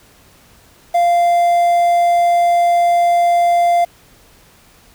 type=tone with quantisation; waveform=triangle; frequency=694 Hz; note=F5; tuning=11 cents flat; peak=-8 dBFS; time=0.94-3.85 s; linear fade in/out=10 ms; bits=6; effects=pink hiss -48 dBFS RMS until 4.94 s